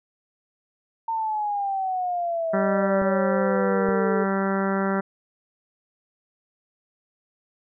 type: exponential sweep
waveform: sine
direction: down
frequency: 912 to 430.5 Hz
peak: -23 dBFS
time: 1.08-4.24 s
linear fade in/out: 5 ms
type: harmonic tone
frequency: 194.5 Hz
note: G3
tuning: 13 cents flat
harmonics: 1 / 2 / 3 / 4 / 5 / 6 / 7 / 8 / 9 / 10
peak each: -24 / -28 / -30 / -33 / -34 / -37 / -31 / -36 / -38 / -40 dBFS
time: 2.53-5.01 s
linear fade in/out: 10 ms
type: clicks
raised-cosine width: 2 ms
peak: -19 dBFS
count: 2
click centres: 3.018 / 3.888 s
effects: none